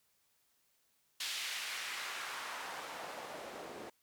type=noise with band-pass filter sweep; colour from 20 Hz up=white; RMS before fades=-43 dBFS; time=1.2-3.9 s; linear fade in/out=5 ms; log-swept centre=3400 to 380 Hz; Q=1.2; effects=white hiss -75 dBFS RMS until 4.02 s